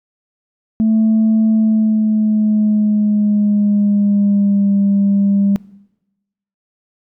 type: tone with pitch glide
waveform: sine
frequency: 220 to 199.42 Hz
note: A3 to G3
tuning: 0 to +30 cents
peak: -9 dBFS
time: 0.8-5.56 s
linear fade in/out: 0 ms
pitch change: -170 cents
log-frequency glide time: 1.48-4.73 s
effects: noise-tail reverb RT60 1.0 s tail -22 dB re dry + tanh soft clip ceiling -7 dBFS